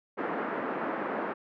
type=band-pass noise; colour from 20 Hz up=pink; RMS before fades=-33 dBFS; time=0.17-1.34 s; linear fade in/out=20 ms; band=240 to 1700 Hz; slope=24 dB/octave; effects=none